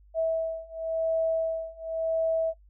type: beating tone pair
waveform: sine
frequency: 650 / 650.93 Hz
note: E5 / E5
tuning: -24 / -22 cents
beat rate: 0.93 Hz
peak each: -29 / -28 dBFS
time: 0.14-2.54 s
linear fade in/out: 50 ms
effects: noise-tail reverb RT60 0.1 s tail -23 dB re dry + added 50 Hz sine -53 dBFS peak until 2.69 s